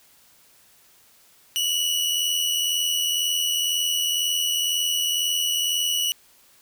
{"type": "tone pair together", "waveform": "sawtooth", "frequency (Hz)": [2865, 2947], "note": ["F7", "F#7"], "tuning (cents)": [44, -8], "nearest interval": "unison", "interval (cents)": 48, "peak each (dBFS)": [-25, -19], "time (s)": [1.56, 6.12], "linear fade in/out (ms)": 0, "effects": ["white hiss -56 dBFS RMS until 6.61 s"]}